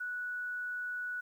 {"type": "tone", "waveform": "sine", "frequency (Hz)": 1474, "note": "F#6", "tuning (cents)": -7, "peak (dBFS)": -35, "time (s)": [0, 1.21], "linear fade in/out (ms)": 10, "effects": ["11-bit"]}